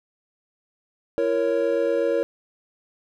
triangle chord, A# diminished, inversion second, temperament equal with one note detuned, 337.5 / 466.2 / 554.4 Hz, E4 / A#4 / C#5, +41 / 0 / 0 cents, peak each -25 / -21 / -21 dBFS, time 1.18-2.23 s, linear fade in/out 0 ms, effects none

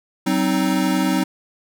square chord, C diminished, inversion second, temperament equal with one note detuned, 189.32 / 261.6 / 311.1 Hz, Gb3 / C4 / Eb4, +40 / 0 / 0 cents, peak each -22 dBFS, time 0.26-1.24 s, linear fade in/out 10 ms, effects none

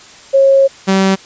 sine / sawtooth tone pair in turn, 544 / 192.33 Hz, C#5 / G3, -33 / -33 cents, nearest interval octave + tritone, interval 1800 cents, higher first, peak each -5 dBFS, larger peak neither, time 0.33-0.68 / 0.87-1.16 s, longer first, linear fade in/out 20 ms, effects white hiss -38 dBFS RMS until 1.25 s + resampled to 16000 Hz

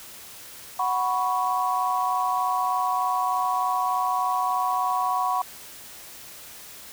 sine chord, F# suspended fourth, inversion none, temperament just, 740 / 986.7 / 1110 Hz, F#5 / B5 / C#6, 0 / -2 / +2 cents, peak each -26 dBFS, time 0.79-5.42 s, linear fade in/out 5 ms, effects white hiss -43 dBFS RMS until 6.92 s

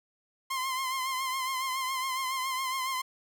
sawtooth tone with vibrato, 1046.5 Hz, C6, in tune, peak -26 dBFS, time 0.5-3.02 s, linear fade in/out 10 ms, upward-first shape triangle, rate 7.2 Hz, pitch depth 57 cents each way, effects none

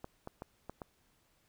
clicks, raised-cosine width 1 ms, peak -28 dBFS, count 5, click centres 0.044 / 0.274 / 0.421 / 0.696 / 0.818 s, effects pink hiss -72 dBFS RMS until 1.48 s

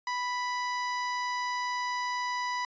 30% pulse tone, 987.8 Hz, B5, in tune, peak -27 dBFS, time 0.07-2.65 s, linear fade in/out 2 ms, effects resampled to 16000 Hz

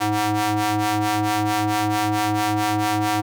sawtooth ring-modulated tone, 210.3 Hz, G#3, 22 cents sharp, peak -12 dBFS, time 0-3.22 s, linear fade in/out 20 ms, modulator 528 Hz, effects none

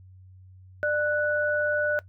sine tone pair together, 596 / 1479.4 Hz, D5 / F#6, +25 / -1 cents, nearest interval octave + major third, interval 1574 cents, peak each -25 dBFS, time 0.83-1.99 s, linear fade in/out 0 ms, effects noise-tail reverb RT60 0.1 s tail -19 dB re dry + added 93 Hz sine -47 dBFS peak until 2.08 s

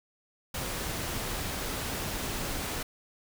pink noise, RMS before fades -34 dBFS, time 0.54-2.83 s, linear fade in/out 5 ms, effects none

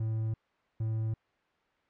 triangle tone pair in turn, 110.8 / 110.8 Hz, A2 / A2, +13 / +13 cents, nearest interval unison, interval 0 cents, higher neither, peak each -27 dBFS, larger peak neither, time 0-0.34 / 0.8-1.14 s, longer neither, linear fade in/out 5 ms, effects white hiss -70 dBFS RMS until 1.89 s + low-pass 2000 Hz 12 dB/octave

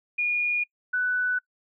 sine tone pair in turn, 2437 / 1491 Hz, D#7 / F#6, -37 / +13 cents, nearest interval major sixth, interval 850 cents, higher first, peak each -22 dBFS, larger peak neither, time 0.18-0.64 / 0.93-1.39 s, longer neither, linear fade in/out 10 ms, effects noise-tail reverb RT60 0.1 s tail -25 dB re dry

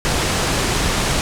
pink low-pass noise, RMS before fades -19 dBFS, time 0.05-1.21 s, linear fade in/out 0 ms, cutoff 9600 Hz, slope 24 dB/octave, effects none

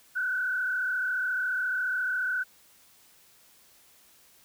sine tone with frequency modulation, 1495 Hz, F#6, 17 cents sharp, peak -26 dBFS, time 0.15-2.44 s, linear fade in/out 20 ms, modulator 34.3 Hz, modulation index 1.3, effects white hiss -59 dBFS RMS until 4.44 s

